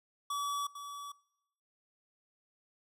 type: tone with echo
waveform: square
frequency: 1144 Hz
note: D6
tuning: 46 cents flat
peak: -34 dBFS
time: 0.3-0.67 s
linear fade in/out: 5 ms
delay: 450 ms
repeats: 1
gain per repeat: -9 dB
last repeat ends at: 1.12 s
effects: noise-tail reverb RT60 0.9 s tail -23 dB re dry + resampled to 32000 Hz